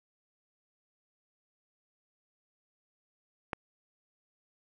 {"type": "click", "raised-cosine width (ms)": 0.5, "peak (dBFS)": -17, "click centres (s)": 3.532, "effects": []}